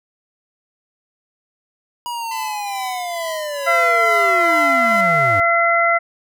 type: linear sweep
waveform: square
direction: down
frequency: 970 to 91.9 Hz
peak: -24 dBFS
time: 2.06-5.4 s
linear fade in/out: 0 ms
type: tone with tremolo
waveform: sawtooth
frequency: 1008 Hz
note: B5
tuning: 35 cents sharp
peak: -22 dBFS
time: 2.31-5.01 s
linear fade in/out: 5 ms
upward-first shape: triangle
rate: 2.3 Hz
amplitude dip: 65%
type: harmonic tone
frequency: 680 Hz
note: F5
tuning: 46 cents flat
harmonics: 1 / 2 / 3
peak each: -17 / -17 / -17 dBFS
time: 3.66-5.99 s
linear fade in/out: 20 ms
effects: none